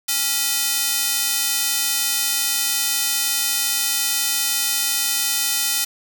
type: tone with high-pass filter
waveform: square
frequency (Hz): 277.2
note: C#4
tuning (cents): 0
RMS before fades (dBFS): -21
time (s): 0.08-5.85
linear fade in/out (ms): 10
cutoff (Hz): 4300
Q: 0.53
effects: none